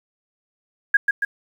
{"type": "tone with echo", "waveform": "sine", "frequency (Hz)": 1636, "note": "G#6", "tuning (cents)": -26, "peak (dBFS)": -10, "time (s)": [0.94, 0.97], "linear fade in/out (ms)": 5, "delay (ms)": 140, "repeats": 2, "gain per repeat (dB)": -4, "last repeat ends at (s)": 1.25, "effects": ["8-bit"]}